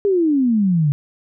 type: exponential sweep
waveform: sine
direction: down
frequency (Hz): 413.5 to 139.4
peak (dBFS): -13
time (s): 0.05-0.92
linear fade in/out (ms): 0
effects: none